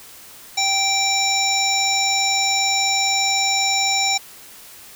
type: harmonic tone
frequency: 781 Hz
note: G5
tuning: 7 cents flat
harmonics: 1 / 3 / 5 / 7 / 9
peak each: -23 / -23 / -23 / -23 / -23 dBFS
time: 0.57-4.18 s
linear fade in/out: 10 ms
effects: white hiss -42 dBFS RMS until 4.95 s